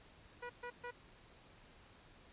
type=tone bursts; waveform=15% pulse; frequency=486 Hz; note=B4; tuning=28 cents flat; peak=-37 dBFS; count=3; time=0.42-0.911 s; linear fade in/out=10 ms; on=77 ms; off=130 ms; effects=pink hiss -62 dBFS RMS until 2.32 s + resampled to 8000 Hz